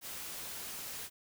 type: noise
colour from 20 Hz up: white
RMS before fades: -43 dBFS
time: 0.01-1.1 s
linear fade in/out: 50 ms
effects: none